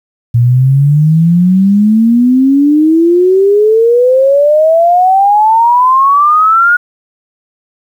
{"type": "exponential sweep", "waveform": "sine", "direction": "up", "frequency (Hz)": [116.54, 1452], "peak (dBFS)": -4, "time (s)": [0.34, 6.77], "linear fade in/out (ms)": 10, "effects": ["7-bit"]}